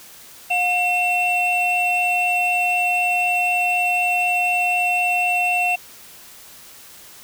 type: tone pair together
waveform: triangle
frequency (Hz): 719.6 / 2702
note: F#5 / E7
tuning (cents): -48 / +42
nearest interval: octave + major seventh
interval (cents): 2290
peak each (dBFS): -19 / -17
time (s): 0.5-5.76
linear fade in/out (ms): 10
effects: white hiss -43 dBFS RMS until 7.23 s